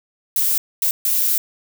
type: noise bursts at uneven times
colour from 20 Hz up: violet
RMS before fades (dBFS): -18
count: 3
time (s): 0.36-0.58 / 0.82-0.91 / 1.05-1.38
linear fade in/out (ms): 2
effects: none